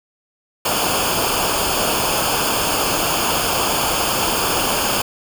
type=noise with comb filter; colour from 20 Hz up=pink; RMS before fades=-19 dBFS; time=0.65-5.02 s; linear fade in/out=5 ms; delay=0.51 ms; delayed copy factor=-0.75; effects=none